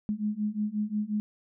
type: beating tone pair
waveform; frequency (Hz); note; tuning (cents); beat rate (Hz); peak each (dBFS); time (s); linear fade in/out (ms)
sine; 207.7 / 213.3; G#3 / G#3; 0 / +46; 5.6; -31 / -30; 0.09-1.2; 0
effects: none